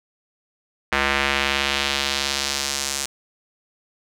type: tone with band-pass filter sweep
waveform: square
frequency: 69.3 Hz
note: C#2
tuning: in tune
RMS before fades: -23 dBFS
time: 0.92-3.06 s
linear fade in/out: 5 ms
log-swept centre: 1900 to 7200 Hz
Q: 1.3
effects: none